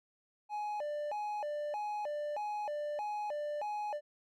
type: tone with vibrato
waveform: triangle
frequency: 704 Hz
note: F5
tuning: 14 cents sharp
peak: -33 dBFS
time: 0.49-4.01 s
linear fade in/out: 50 ms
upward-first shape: square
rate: 1.6 Hz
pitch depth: 300 cents each way
effects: none